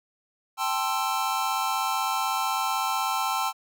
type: chord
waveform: square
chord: A minor seventh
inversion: third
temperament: equal with one note detuned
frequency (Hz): 784 / 880 / 1046.5 / 1330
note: G5 / A5 / C6 / E6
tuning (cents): 0 / 0 / 0 / +15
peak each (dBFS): -31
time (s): 0.57-3.53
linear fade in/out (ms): 50
effects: none